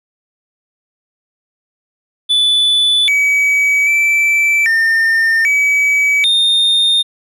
triangle tone with pitch steps, 3479 / 2276 / 2326 / 1811 / 2281 / 3653 Hz, A7 / C#7 / D7 / A6 / C#7 / A#7, -20 / +45 / -17 / +49 / +49 / -36 cents, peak -8 dBFS, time 2.29-7.03 s, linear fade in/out 20 ms, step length 790 ms, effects none

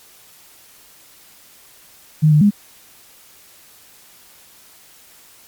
sine tone with pitch steps, 154.4 / 150.2 / 205 Hz, D#3 / D3 / G#3, -13 / +39 / -22 cents, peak -8 dBFS, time 2.22-2.508 s, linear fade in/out 20 ms, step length 96 ms, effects white hiss -47 dBFS RMS until 5.47 s + MP3 96 kbps

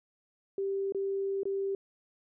sine tone with dropouts, 392 Hz, G4, in tune, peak -29 dBFS, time 0.58-1.75 s, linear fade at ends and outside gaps 2 ms, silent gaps 0.923-0.947 / 1.433-1.454 s, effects none

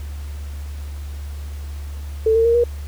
sine tone with pitch steps, 442.3 / 453.7 / 465.4 / 477.3 Hz, A4 / A#4 / A#4 / A#4, +9 / -47 / -3 / +41 cents, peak -12 dBFS, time 2.26-2.64 s, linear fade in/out 5 ms, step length 95 ms, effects added 72 Hz sine -27 dBFS peak until 2.87 s + pink hiss -45 dBFS RMS until 2.87 s

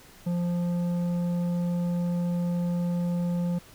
sine tone with tanh clipping, 174.61 Hz, F3, in tune, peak -26 dBFS, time 0.26-3.59 s, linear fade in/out 10 ms, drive 9 dB, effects pink hiss -52 dBFS RMS until 3.74 s

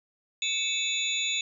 sine tone cluster, 2245 / 2615 / 3540 / 3908 / 6840 Hz, C#7 / E7 / A7 / B7 / A8, +21 / -15 / +10 / -19 / -50 cents, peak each -38 / -31 / -30 / -34 / -34 dBFS, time 0.42-1.41 s, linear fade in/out 2 ms, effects none

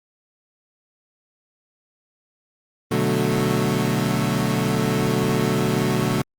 25% pulse chord, B minor seventh, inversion none, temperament equal, 123.47 / 146.83 / 185 / 220 Hz, B2 / D3 / F#3 / A3, 0 / 0 / 0 / 0 cents, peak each -21 dBFS, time 2.91-6.22 s, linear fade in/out 5 ms, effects Opus 32 kbps

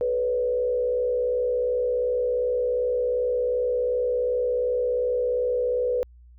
sine tone with frequency modulation, 493.9 Hz, B4, in tune, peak -21 dBFS, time 0.01-6.03 s, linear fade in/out 0 ms, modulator 62.7 Hz, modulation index 0.6, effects added 60 Hz sine -47 dBFS peak until 6.38 s

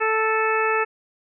harmonic tone with a mistuned harmonic, 440 Hz, A4, in tune, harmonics 1 / 2 / 3 / 4 / 5 / 6, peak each -23 / -26 / -24 / -26 / -31 / -28 dBFS, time 0-0.85 s, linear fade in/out 20 ms, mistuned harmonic 6, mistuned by -19 cents, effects none

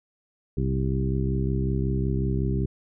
harmonic tone with a mistuned harmonic, 65.41 Hz, C2, in tune, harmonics 1 / 2 / 3 / 4 / 5 / 6, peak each -27 / -26 / -30 / -36 / -34 / -33 dBFS, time 0.57-2.66 s, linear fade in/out 5 ms, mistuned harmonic 1, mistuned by -89 cents, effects none

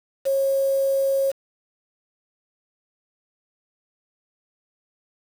sine tone with quantisation, 544 Hz, C#5, 33 cents flat, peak -18 dBFS, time 0.25-1.32 s, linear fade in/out 20 ms, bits 6, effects none

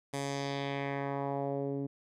10% pulse tone with low-pass filter sweep, 139.6 Hz, C#3, 13 cents sharp, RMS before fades -35 dBFS, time 0.13-1.87 s, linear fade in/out 10 ms, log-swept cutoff 9600 to 300 Hz, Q 1.7, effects none

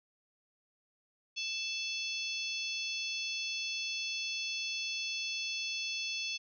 harmonic tone with a mistuned harmonic, 880 Hz, A5, in tune, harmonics 3 / 4 / 5 / 6 / 7, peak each -38 / -40 / -42 / -44 / -45 dBFS, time 1.36-6.38 s, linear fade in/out 20 ms, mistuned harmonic 4, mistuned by -54 cents, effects none

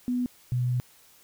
sine tone pair in turn, 247.3 / 124 Hz, B3 / B2, +3 / +7 cents, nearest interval octave, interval 1196 cents, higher first, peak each -24 / -23 dBFS, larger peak second, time 0.08-0.26 / 0.52-0.8 s, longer second, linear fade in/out 0 ms, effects white hiss -57 dBFS RMS until 1.23 s

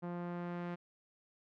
sawtooth tone with low-pass filter sweep, 174.61 Hz, F3, in tune, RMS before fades -41 dBFS, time 0.02-0.76 s, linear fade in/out 20 ms, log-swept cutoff 1100 to 2000 Hz, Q 0.98, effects none

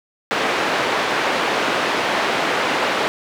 pink band-pass noise, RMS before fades -20 dBFS, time 0.31-3.08 s, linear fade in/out 0 ms, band 410 to 2900 Hz, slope 12 dB/octave, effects none

